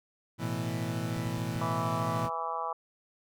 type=chord; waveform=30% pulse; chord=A suspended second; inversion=none; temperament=equal; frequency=110 / 123.47 / 164.81 Hz; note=A2 / B2 / E3; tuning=0 / 0 / 0 cents; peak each=-33 dBFS; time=0.38-2.3 s; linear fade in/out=50 ms
type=clicks; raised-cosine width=5 ms; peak=-33 dBFS; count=5; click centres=1.169 / 1.263 / 1.38 / 1.559 / 2.252 s
type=harmonic tone; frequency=164.81 Hz; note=E3; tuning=in tune; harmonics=3 / 4 / 5 / 6 / 7 / 8; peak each=-42 / -40 / -37 / -37 / -35 / -45 dBFS; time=1.61-2.73 s; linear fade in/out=5 ms
effects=none